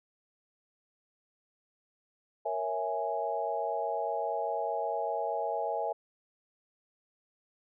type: chord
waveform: sine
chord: A# half-diminished seventh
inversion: none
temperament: equal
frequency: 466.2 / 554.4 / 659.3 / 830.6 Hz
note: A#4 / C#5 / E5 / G#5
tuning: 0 / 0 / 0 / 0 cents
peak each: -37 / -37 / -34 / -34 dBFS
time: 2.45-5.93 s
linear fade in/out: 10 ms
effects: none